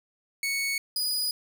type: tone pair in turn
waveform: sawtooth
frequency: 2217 / 4941 Hz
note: C#7 / D#8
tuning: 0 / -13 cents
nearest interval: octave + major second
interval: 1387 cents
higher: second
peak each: -23 dBFS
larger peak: neither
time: 0.43-0.78 / 0.96-1.31 s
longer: neither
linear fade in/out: 2 ms
effects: 10-bit